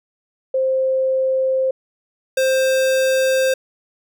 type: tone pair in turn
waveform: sine / square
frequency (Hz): 525 / 525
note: C5 / C5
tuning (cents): +6 / +6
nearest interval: unison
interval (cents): 0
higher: neither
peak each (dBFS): -15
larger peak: neither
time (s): 0.54-1.71 / 2.37-3.54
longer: neither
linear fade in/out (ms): 5
effects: none